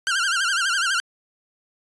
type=tone with vibrato; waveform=sawtooth; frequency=1480 Hz; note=F#6; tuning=in tune; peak=-16 dBFS; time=0.07-1 s; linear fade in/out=0 ms; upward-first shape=sine; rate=12 Hz; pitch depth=150 cents each way; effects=resampled to 22050 Hz